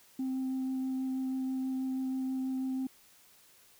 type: tone with vibrato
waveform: sine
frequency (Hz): 261.6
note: C4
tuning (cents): 0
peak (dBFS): -29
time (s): 0.19-2.87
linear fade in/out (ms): 5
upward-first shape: sine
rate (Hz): 6.2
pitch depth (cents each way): 8
effects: tanh soft clip ceiling -29 dBFS + white hiss -61 dBFS RMS until 3.79 s